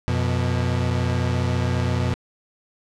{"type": "tone pair together", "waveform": "35% pulse", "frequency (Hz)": [89.58, 123.9], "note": ["F2", "B2"], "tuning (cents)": [44, 6], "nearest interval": "tritone", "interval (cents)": 562, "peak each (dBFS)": -21, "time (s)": [0.08, 2.14], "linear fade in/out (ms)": 0, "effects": ["low-pass 6000 Hz 12 dB/octave"]}